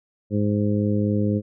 harmonic tone, 103.83 Hz, G#2, in tune, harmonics 1 / 2 / 3 / 4 / 5, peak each -23 / -22 / -27 / -30 / -30 dBFS, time 0.3-1.42 s, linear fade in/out 50 ms, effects none

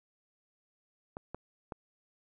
clicks, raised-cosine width 1 ms, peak -26 / -25 / -25 dBFS, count 3, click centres 1.169 / 1.346 / 1.722 s, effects none

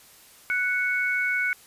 sine tone pair together, 1483.4 / 2217 Hz, F#6 / C#7, +4 / 0 cents, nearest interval perfect fifth, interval 696 cents, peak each -25 dBFS, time 0.5-1.53 s, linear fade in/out 0 ms, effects white hiss -52 dBFS RMS until 1.66 s + resampled to 32000 Hz

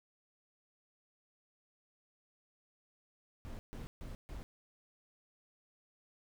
brown noise bursts, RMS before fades -45 dBFS, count 4, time 3.45-4.43 s, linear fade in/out 0 ms, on 140 ms, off 140 ms, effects none

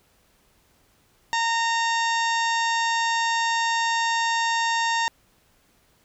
harmonic tone, 920 Hz, A#5, 23 cents flat, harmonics 1 / 2 / 3 / 4 / 5 / 6 / 7 / 8, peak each -23 / -26 / -33 / -32 / -37 / -35 / -38 / -38 dBFS, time 1.33-5.08 s, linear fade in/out 0 ms, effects pink hiss -62 dBFS RMS until 6.04 s

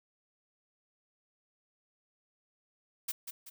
blue noise with echo, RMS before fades -34 dBFS, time 3.08-3.12 s, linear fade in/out 10 ms, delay 190 ms, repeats 2, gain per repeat -7 dB, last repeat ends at 3.5 s, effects none

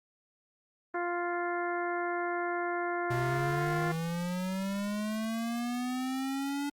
harmonic tone, 349.2 Hz, F4, in tune, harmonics 1 / 2 / 3 / 4 / 5 / 6, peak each -34 / -35 / -39 / -38 / -41 / -45 dBFS, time 0.94-3.92 s, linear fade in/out 5 ms
square linear sweep, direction up, 123.47 to 287.8 Hz, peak -32 dBFS, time 3.1-6.7 s, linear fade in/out 10 ms
effects Opus 24 kbps

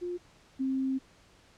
sine tone pair in turn, 353.7 / 265 Hz, F4 / C4, +22 / +22 cents, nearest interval perfect fourth, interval 500 cents, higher first, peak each -32 / -27 dBFS, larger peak second, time 0.01-0.18 / 0.59-0.99 s, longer second, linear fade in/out 20 ms, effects pink hiss -60 dBFS RMS until 1.57 s + low-pass 7000 Hz 12 dB/octave

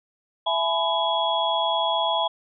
sine tone cluster, 664 / 849 / 998 / 3339 Hz, E5 / G#5 / B5 / G#7, +12 / +38 / +18 / +9 cents, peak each -26 dBFS, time 0.46-2.28 s, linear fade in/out 10 ms, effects none

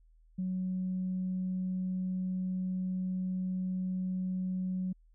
sine tone, 185 Hz, F#3, in tune, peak -30 dBFS, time 0.38-4.93 s, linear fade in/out 10 ms, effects tanh soft clip ceiling -26 dBFS + added 40 Hz sine -59 dBFS peak until 5.14 s

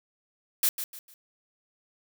blue noise with echo, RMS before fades -23 dBFS, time 0.63-0.69 s, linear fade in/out 2 ms, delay 150 ms, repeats 3, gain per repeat -10 dB, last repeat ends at 1.14 s, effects none

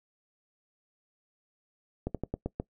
slowing click train, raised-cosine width 2 ms, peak -18 dBFS, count 6, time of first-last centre 2.07-2.6 s, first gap 77 ms, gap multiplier 1.16, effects noise-tail reverb RT60 0.1 s tail -21 dB re dry

